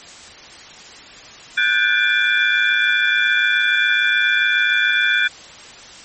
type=tone cluster; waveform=sine; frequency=1471 / 1578 / 1737 / 2377 / 3453 Hz; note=F#6 / G6 / A6 / D7 / A7; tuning=-11 / +11 / -23 / +20 / -33 cents; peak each=-19 / -18 / -24 / -20 / -22 dBFS; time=1.57-5.28 s; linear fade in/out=10 ms; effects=white hiss -39 dBFS RMS until 6.04 s + MP3 32 kbps